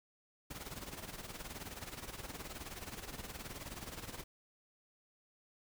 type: noise with tremolo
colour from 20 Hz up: pink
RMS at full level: -44 dBFS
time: 0.5-4.24 s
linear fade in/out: 10 ms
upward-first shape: sine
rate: 19 Hz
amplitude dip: 70%
effects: none